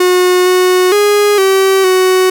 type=tone with pitch steps; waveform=45% pulse; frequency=363.1 / 366.4 / 412.5 / 384.9 / 371.9 Hz; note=F#4 / F#4 / G#4 / G4 / F#4; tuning=-33 / -17 / -12 / -32 / +9 cents; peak=-7 dBFS; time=0-2.3 s; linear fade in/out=5 ms; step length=460 ms; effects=none